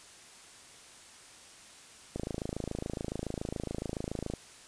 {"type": "click train", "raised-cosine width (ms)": 2, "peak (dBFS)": -21, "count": 60, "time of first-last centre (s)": [2.16, 4.337], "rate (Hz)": 27.1, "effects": ["white hiss -53 dBFS RMS until 4.67 s", "resampled to 22050 Hz"]}